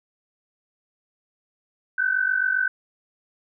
sine tone pair together, 1500 / 1547.5 Hz, F#6 / G6, +23 / -23 cents, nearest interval minor second, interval 54 cents, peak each -22 / -23 dBFS, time 1.98-2.68 s, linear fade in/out 5 ms, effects none

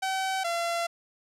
sawtooth tone pair in turn, 764 / 682 Hz, G5 / F5, -45 / -41 cents, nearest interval major second, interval 196 cents, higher first, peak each -23 dBFS, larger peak neither, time 0.02-0.44 / 0.44-0.87 s, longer second, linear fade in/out 10 ms, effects low-pass 10000 Hz 12 dB/octave

